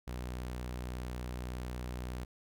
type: tone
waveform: sawtooth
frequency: 61.74 Hz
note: B1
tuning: in tune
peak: -34 dBFS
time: 0.07-2.25 s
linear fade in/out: 10 ms
effects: none